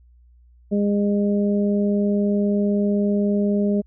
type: harmonic tone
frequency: 203.9 Hz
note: G#3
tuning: 32 cents flat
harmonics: 1 / 2 / 3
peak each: -18 / -24 / -28 dBFS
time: 0.71-3.82 s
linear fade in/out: 20 ms
effects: added 60 Hz sine -49 dBFS peak until 3.86 s